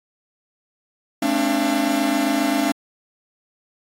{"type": "tone cluster", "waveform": "45% pulse", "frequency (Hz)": [217.6, 269.1, 296.7, 682], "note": ["A3", "C4", "D4", "F5"], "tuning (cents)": [-19, 49, 18, -41], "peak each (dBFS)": [-27, -22, -22, -25], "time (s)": [1.22, 2.72], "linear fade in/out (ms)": 5, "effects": ["AAC 48 kbps"]}